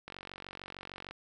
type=click train; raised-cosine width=0.3 ms; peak=-27 dBFS; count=49; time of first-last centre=0.08-1.11 s; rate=46.6 Hz; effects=none